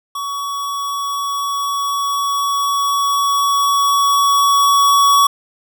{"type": "tone with level ramp", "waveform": "square", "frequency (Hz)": 1126, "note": "C#6", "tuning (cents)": 27, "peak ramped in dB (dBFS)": [-22, -9], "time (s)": [0.15, 5.27], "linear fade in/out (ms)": 5, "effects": []}